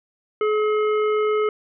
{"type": "harmonic tone", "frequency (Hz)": 426.2, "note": "G#4", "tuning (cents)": 45, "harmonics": [1, 3, 5, 7], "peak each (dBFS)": [-18, -26, -33, -41], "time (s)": [0.41, 1.49], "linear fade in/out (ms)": 2, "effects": []}